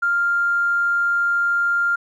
triangle tone with tanh clipping, 1396.9 Hz, F6, in tune, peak -16 dBFS, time 0.02-1.96 s, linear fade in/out 10 ms, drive 3 dB, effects none

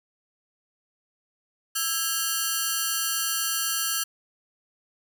5% pulse ring-modulated tone, 1480 Hz, F#6, in tune, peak -10 dBFS, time 1.75-4.04 s, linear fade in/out 10 ms, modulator 154 Hz, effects none

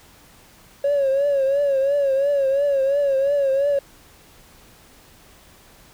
triangle tone with vibrato, 554.4 Hz, C#5, in tune, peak -13 dBFS, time 0.84-3.79 s, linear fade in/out 5 ms, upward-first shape triangle, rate 2.9 Hz, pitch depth 82 cents each way, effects tanh soft clip ceiling -13 dBFS + pink hiss -50 dBFS RMS until 5.93 s

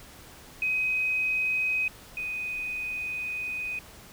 sine tone pair in turn, 2521 / 2496 Hz, D#7 / D#7, +22 / +5 cents, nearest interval unison, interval 17 cents, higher first, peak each -24 / -30 dBFS, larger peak first, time 0.62-1.88 / 2.17-3.79 s, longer second, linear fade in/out 2 ms, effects pink hiss -49 dBFS RMS until 4.12 s

